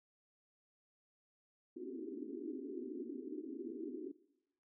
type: band-pass noise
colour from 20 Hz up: white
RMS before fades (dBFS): -45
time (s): 1.76-4.12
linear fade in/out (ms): 10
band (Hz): 240 to 400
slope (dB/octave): 96
effects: noise-tail reverb RT60 0.9 s tail -20 dB re dry